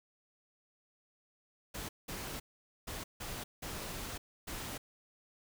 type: noise bursts at uneven times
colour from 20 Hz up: pink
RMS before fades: -42 dBFS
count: 6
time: 1.74-1.89 / 2.08-2.4 / 2.87-3.04 / 3.2-3.44 / 3.62-4.18 / 4.47-4.78 s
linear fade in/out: 10 ms
effects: none